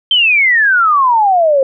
sine exponential sweep, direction down, 3160 to 523.3 Hz, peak -7 dBFS, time 0.11-1.63 s, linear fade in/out 2 ms, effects none

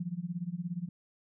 sine tone with tremolo, 174.61 Hz, F3, in tune, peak -30 dBFS, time 0-0.89 s, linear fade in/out 5 ms, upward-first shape sine, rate 17 Hz, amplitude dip 90%, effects none

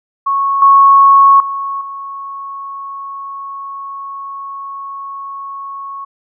sine tone with level steps, 1103 Hz, C#6, 9 cents flat, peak -11 / -3 / -17 / -23 dBFS, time 0.26-6.05 s, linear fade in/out 10 ms, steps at 0.62 / 1.4 / 1.81 s, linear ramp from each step 2 ms, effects none

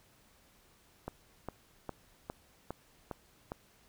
click train, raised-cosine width 1 ms, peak -24 dBFS, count 7, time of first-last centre 1.08-3.519 s, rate 2.46 Hz, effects pink hiss -65 dBFS RMS until 3.88 s

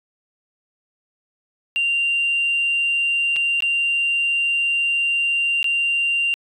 sine tone with dropouts, 2777 Hz, F7, 10 cents flat, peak -16 dBFS, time 1.76-6.34 s, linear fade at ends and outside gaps 0 ms, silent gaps 3.361-3.365 / 3.605-3.623 / 5.629-5.643 s, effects tanh soft clip ceiling -13 dBFS

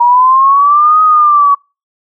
sine linear two-way sweep, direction up then down, 947 to 1259 to 1125 Hz, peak -4 dBFS, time 0-1.55 s, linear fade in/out 10 ms, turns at 1.02 s, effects noise-tail reverb RT60 0.3 s tail -26 dB re dry

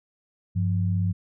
sine tone pair together, 98 / 174.62 Hz, G2 / F3, 0 / 0 cents, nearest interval minor seventh, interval 1000 cents, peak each -22 / -27 dBFS, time 0.55-1.13 s, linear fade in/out 20 ms, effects none

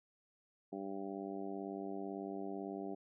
harmonic tone, 98 Hz, G2, in tune, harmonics 2 / 3 / 4 / 5 / 6 / 7 / 8, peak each -47 / -45 / -45 / -56 / -54 / -49 / -53 dBFS, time 0.72-2.95 s, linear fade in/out 10 ms, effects none

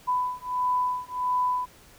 sine beating tone pair, 997 / 998.5 Hz, B5 / B5, +16 / +19 cents, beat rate 1.5 Hz, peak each -27 dBFS, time 0.07-1.66 s, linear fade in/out 20 ms, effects pink hiss -53 dBFS RMS until 1.98 s

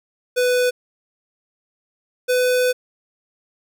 square tone pair in turn, 496.8 / 500.8 Hz, B4 / B4, +10 / +24 cents, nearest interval unison, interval 14 cents, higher second, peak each -16 dBFS, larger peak neither, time 0.36-0.71 / 2.28-2.73 s, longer second, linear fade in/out 20 ms, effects none

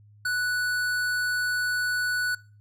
sine tone with hard clipping, 1480 Hz, F#6, in tune, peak -26 dBFS, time 0.25-2.35 s, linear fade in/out 5 ms, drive 15 dB, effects noise-tail reverb RT60 0.4 s tail -23 dB re dry + added 104 Hz sine -51 dBFS peak until 2.6 s

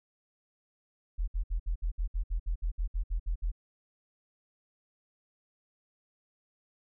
sine tone bursts, 41.44 Hz, E1, 10 cents sharp, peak -27 dBFS, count 15, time 1.18-3.518 s, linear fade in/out 20 ms, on 98 ms, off 62 ms, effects none

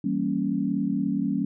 sine chord, E diminished seventh, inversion none, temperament equal, 164.81 / 196 / 233.1 / 277.2 Hz, E3 / G3 / Bb3 / Db4, 0 / 0 / 0 / 0 cents, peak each -33 / -27 / -29 / -27 dBFS, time 0.04-1.45 s, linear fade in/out 5 ms, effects none

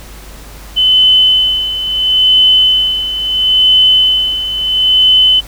sine tone with tremolo, 3030 Hz, F#7, 40 cents sharp, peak -4 dBFS, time 0.76-5.41 s, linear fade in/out 20 ms, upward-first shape sine, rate 0.74 Hz, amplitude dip 70%, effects added 50 Hz sine -31 dBFS peak until 5.47 s + pink hiss -35 dBFS RMS until 5.47 s

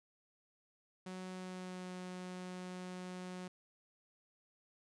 sawtooth tone with pitch glide, 185 to 182.35 Hz, F#3 to F#3, 0 to -25 cents, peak -40 dBFS, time 1.06-3.48 s, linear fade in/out 5 ms, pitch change -25 cents, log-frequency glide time 1.3-1.93 s, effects resampled to 22050 Hz

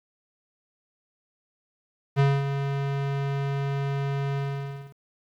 square tone with ADSR envelope, 139.2 Hz, C#3, 8 cents sharp, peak -17 dBFS, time 2.16-4.95 s, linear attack 36 ms, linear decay 230 ms, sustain -9 dB, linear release 580 ms, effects low-pass 3000 Hz 12 dB/octave + 9-bit

